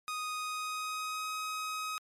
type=tone with pitch glide; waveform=sawtooth; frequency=1244.5 to 1264.1 Hz; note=D#6 to D#6; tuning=0 to +27 cents; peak=-31 dBFS; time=0.08-1.98 s; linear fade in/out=0 ms; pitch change=+27 cents; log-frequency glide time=0.34-1.3 s; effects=low-pass 12000 Hz 12 dB/octave + MP3 96 kbps